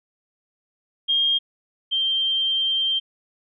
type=tone pair in turn; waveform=sine; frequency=3223 / 3155 Hz; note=G7 / G7; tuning=+47 / +10 cents; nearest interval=unison; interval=37 cents; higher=first; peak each=-17 / -19 dBFS; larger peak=first; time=1.08-1.39 / 1.91-3 s; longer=second; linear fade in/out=20 ms; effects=none